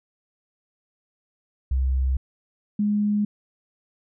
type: tone pair in turn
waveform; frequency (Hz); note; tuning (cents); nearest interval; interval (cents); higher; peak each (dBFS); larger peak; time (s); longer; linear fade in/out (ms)
sine; 65.41 / 207.7; C2 / G#3; 0 / 0; octave + minor sixth; 2000; second; -19; neither; 1.71-2.17 / 2.79-3.25; neither; 5
effects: none